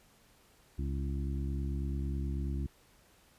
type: harmonic tone with a mistuned harmonic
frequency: 69.2 Hz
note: C#2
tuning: 2 cents flat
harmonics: 1 / 2 / 3 / 4 / 5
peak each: -33 / -39 / -43 / -45 / -47 dBFS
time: 0.78-2.67 s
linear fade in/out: 10 ms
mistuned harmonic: 5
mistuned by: -29 cents
effects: pink hiss -64 dBFS RMS until 3.38 s + resampled to 32000 Hz